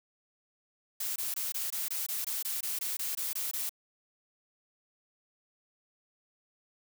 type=noise bursts; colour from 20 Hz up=blue; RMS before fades=-34 dBFS; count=15; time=1-3.694 s; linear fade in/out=5 ms; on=160 ms; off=21 ms; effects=none